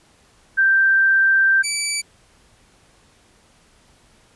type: tone pair in turn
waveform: sine / 10% pulse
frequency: 1569 / 2311 Hz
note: G6 / D7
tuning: +1 / -28 cents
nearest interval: perfect fifth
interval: 671 cents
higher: second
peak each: -12 / -11 dBFS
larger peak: second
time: 0.57-1.63 / 1.63-2.02 s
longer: first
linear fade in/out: 20 ms
effects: pink hiss -55 dBFS RMS until 4.35 s + resampled to 24000 Hz